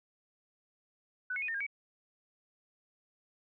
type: tone with pitch steps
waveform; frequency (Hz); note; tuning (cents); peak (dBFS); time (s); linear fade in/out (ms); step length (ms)
sine; 1495 / 2187 / 2481 / 1820 / 1616 / 2268; F#6 / C#7 / D#7 / A#6 / G#6 / C#7; +17 / -24 / -6 / -42 / -48 / +39; -33; 1.3-1.666; 5; 61
effects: none